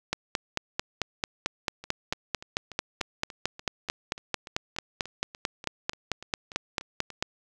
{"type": "two click trains", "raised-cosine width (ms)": 0.2, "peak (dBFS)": [-9, -24], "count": [33, 19], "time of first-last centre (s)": [[0.13, 7.225], [1.84, 7.103]], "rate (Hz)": [4.51, 3.42], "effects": []}